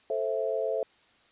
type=chord; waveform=sine; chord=A minor; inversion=none; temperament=just; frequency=440 / 528 / 660 Hz; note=A4 / C5 / E5; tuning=0 / +16 / +2 cents; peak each=-31 dBFS; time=0.1-0.83 s; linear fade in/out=2 ms; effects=white hiss -62 dBFS RMS until 1.31 s + resampled to 8000 Hz